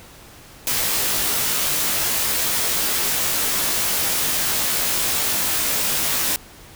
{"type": "noise with comb filter", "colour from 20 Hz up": "white", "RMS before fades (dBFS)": -21, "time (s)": [0.67, 6.36], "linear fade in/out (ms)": 0, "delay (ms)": 18, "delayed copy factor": -0.9, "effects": ["pink hiss -44 dBFS RMS until 6.75 s"]}